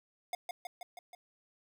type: tone with echo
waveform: square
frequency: 715 Hz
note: F5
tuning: 41 cents sharp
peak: -34 dBFS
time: 0.33-0.35 s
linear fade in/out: 2 ms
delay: 160 ms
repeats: 5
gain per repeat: -3 dB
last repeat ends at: 1.15 s
effects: none